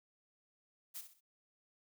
blue noise with echo, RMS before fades -45 dBFS, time 0.94-1.02 s, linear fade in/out 20 ms, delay 63 ms, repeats 3, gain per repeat -9 dB, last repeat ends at 1.209 s, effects none

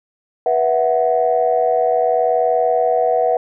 sine chord, B suspended fourth, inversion none, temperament equal with one note detuned, 487.6 / 659.3 / 740 Hz, B4 / E5 / F#5, -22 / 0 / 0 cents, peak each -17 dBFS, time 0.46-3.37 s, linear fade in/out 2 ms, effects tanh soft clip ceiling -4 dBFS

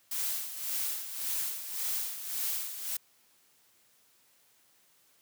blue noise with tremolo, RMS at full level -32 dBFS, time 0.11-2.97 s, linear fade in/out 5 ms, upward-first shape sine, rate 1.8 Hz, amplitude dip 65%, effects white hiss -66 dBFS RMS until 5.21 s + high-pass 80 Hz 12 dB/octave

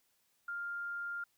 sine tone, 1400 Hz, F6, 4 cents sharp, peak -37 dBFS, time 0.48-1.24 s, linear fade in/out 5 ms, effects white hiss -75 dBFS RMS until 1.37 s

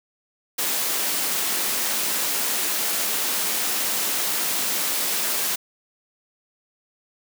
white high-pass noise, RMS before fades -24 dBFS, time 0.58-5.56 s, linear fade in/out 10 ms, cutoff 180 Hz, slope 24 dB/octave, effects none

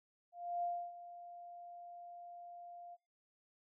sine tone with ADSR envelope, 698.5 Hz, F5, in tune, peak -34 dBFS, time 0.32-2.97 s, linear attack 310 ms, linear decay 290 ms, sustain -15 dB, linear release 36 ms, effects noise-tail reverb RT60 0.3 s tail -26 dB re dry

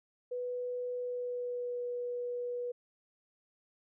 sine tone with pitch glide, 493.9 to 487.4 Hz, B4 to B4, 0 to -23 cents, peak -34 dBFS, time 0.31-2.72 s, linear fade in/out 10 ms, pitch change -23 cents, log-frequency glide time 0.96-1.83 s, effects none

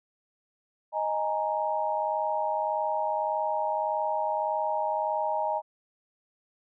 sine chord, D# suspended fourth, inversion none, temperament equal, 622.3 / 830.6 / 932.3 Hz, D#5 / G#5 / A#5, 0 / 0 / 0 cents, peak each -30 dBFS, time 0.92-5.62 s, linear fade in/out 50 ms, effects none

